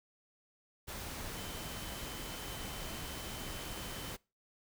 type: tone in noise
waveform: sine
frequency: 3061 Hz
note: G7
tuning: 42 cents flat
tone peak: -52 dBFS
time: 1.36-4.13 s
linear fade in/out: 20 ms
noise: pink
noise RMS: -43 dBFS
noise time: 0.87-4.17 s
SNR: -12 dB
effects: noise-tail reverb RT60 0.3 s tail -24 dB re dry